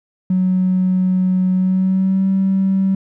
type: tone with pitch glide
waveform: triangle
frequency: 185 to 192.19 Hz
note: F#3 to G3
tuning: 0 to -34 cents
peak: -9 dBFS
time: 0.3-2.95 s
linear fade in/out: 5 ms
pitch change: +66 cents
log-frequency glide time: 1.53-2.27 s
effects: tanh soft clip ceiling -10 dBFS